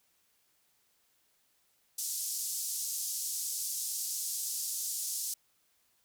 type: band-pass noise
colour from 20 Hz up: pink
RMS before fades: -36 dBFS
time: 1.98-5.34 s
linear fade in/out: 5 ms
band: 5600 to 14000 Hz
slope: 24 dB/octave
effects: white hiss -72 dBFS RMS until 6.04 s